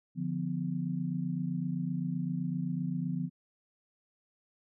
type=chord; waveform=sine; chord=B diminished; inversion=first; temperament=equal with one note detuned; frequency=146.83 / 174.61 / 251 Hz; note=D3 / F3 / B3; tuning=0 / 0 / +28 cents; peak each=-36 / -33 / -37 dBFS; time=0.15-3.3 s; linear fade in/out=50 ms; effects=none